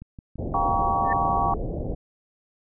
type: click train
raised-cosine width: 5 ms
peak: -27 dBFS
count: 5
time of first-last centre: 0.02-0.693 s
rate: 5.94 Hz
type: low-pass noise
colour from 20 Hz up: pink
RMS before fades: -29 dBFS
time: 0.38-1.95 s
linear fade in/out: 10 ms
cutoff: 670 Hz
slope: 48 dB/octave
type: chord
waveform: sine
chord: G half-diminished seventh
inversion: third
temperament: just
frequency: 705.6 / 784 / 940.8 / 1128.9 Hz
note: F5 / G5 / Bb5 / Db6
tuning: +18 / 0 / +16 / +31 cents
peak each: -28 / -25 / -28 / -25 dBFS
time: 0.54-1.54 s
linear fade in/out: 2 ms
type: tone with exponential growth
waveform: sine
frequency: 1797 Hz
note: A6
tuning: 36 cents sharp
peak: -22 dBFS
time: 1.04-1.13 s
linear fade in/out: 5 ms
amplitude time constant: 19 ms
effects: none